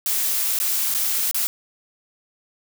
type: noise with dropouts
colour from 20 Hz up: blue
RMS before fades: -22 dBFS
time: 0.06-1.47 s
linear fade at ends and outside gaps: 0 ms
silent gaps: 0.588-0.6 / 0.941-0.948 / 1.312-1.345 s
effects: none

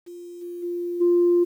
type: tone with level steps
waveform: sine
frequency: 349.2 Hz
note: F4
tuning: in tune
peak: -36 / -31 / -25 / -14 dBFS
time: 0.06-1.45 s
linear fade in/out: 20 ms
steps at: 0.41 / 0.62 / 1 s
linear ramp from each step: 20 ms
effects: tanh soft clip ceiling -11 dBFS + 9-bit

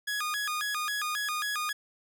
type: tone with vibrato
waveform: sawtooth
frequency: 1433 Hz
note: F6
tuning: 44 cents sharp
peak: -26 dBFS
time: 0.07-1.73 s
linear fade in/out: 10 ms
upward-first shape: square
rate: 3.7 Hz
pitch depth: 270 cents each way
effects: none

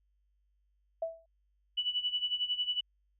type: tone with exponential decay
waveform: sine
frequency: 657 Hz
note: E5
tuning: 6 cents flat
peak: -28 dBFS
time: 1.02-1.26 s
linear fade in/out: 5 ms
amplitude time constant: 52 ms
type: tone with tremolo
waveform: sine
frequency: 2960 Hz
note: F#7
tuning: in tune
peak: -27 dBFS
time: 1.77-2.81 s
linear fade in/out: 10 ms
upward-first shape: sine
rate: 11 Hz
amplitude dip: 80%
effects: added 50 Hz sine -70 dBFS peak until 3.19 s

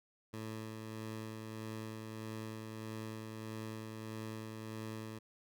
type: tone with tremolo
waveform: 15% pulse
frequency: 110 Hz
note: A2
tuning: in tune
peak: -35 dBFS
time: 0.33-5.19 s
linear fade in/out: 10 ms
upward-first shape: sine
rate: 1.6 Hz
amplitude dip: 30%
effects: none

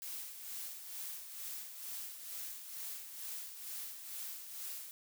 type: noise with tremolo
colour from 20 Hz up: blue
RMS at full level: -43 dBFS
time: 0.02-4.91 s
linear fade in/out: 0 ms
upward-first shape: sine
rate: 2.2 Hz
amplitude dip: 55%
effects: none

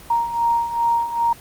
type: beating tone pair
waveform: sine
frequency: 932.3 / 934.8 Hz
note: A#5 / A#5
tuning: 0 / +5 cents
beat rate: 2.5 Hz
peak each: -23 / -18 dBFS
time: 0.1-1.33 s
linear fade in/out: 5 ms
effects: pink hiss -42 dBFS RMS until 1.4 s + Opus 24 kbps

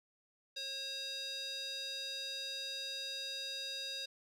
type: tone with band-pass filter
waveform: square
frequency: 540 Hz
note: C#5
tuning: 45 cents flat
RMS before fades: -42 dBFS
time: 0.56-4.06 s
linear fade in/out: 10 ms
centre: 4300 Hz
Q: 6.6
effects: none

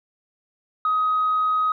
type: tone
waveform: sine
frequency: 1259 Hz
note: D#6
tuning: 20 cents sharp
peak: -17 dBFS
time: 0.85-1.72 s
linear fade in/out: 2 ms
effects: tanh soft clip ceiling -14 dBFS

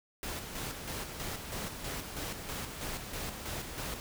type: noise with tremolo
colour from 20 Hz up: pink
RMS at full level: -38 dBFS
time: 0.23-4 s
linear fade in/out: 0 ms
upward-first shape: square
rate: 3.1 Hz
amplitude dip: 45%
effects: none

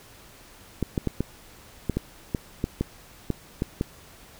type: clicks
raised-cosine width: 3 ms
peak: -11 dBFS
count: 12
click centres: 0.827 / 0.978 / 1.073 / 1.206 / 1.897 / 1.97 / 2.348 / 2.641 / 2.81 / 3.303 / 3.621 / 3.811 s
effects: pink hiss -50 dBFS RMS until 4.39 s

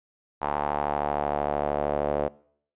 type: tone with band-pass filter sweep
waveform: sawtooth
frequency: 73.1 Hz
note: D2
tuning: 7 cents flat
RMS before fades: -27 dBFS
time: 0.41-2.29 s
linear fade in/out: 20 ms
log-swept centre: 890 to 570 Hz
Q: 3.2
effects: noise-tail reverb RT60 0.6 s tail -22 dB re dry + resampled to 8000 Hz

